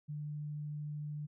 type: tone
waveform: sine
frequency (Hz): 148.9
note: D3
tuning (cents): +24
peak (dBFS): -38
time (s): 0.08-1.27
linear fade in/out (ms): 20
effects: none